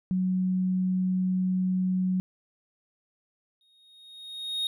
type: tone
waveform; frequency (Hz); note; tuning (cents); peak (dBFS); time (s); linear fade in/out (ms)
sine; 185; F#3; 0; -23; 0.11-2.2; 0
type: tone with exponential growth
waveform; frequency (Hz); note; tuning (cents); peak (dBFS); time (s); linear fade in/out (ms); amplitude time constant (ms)
triangle; 3729; A#7; 0; -23; 3.61-4.67; 1; 230
effects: none